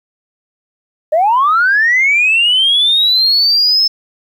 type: linear sweep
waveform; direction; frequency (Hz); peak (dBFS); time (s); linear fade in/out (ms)
sine; up; 587.3 to 5274; -7; 1.12-3.88; 10
effects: tanh soft clip ceiling -4 dBFS + 8-bit